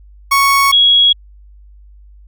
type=tone pair in turn; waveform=30% pulse / sine; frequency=1108.7 / 3322 Hz; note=C#6 / G#7; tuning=0 / 0 cents; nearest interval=octave + perfect fifth; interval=1900 cents; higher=second; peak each=-6 dBFS; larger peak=neither; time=0.31-0.72 / 0.72-1.13 s; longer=neither; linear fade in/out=10 ms; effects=added 50 Hz sine -38 dBFS peak until 2.27 s